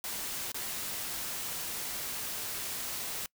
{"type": "noise with dropouts", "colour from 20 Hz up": "white", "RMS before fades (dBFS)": -37, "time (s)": [0.04, 3.26], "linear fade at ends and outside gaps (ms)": 1, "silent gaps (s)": [0.519, 0.544], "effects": ["noise-tail reverb RT60 0.1 s tail -25 dB re dry"]}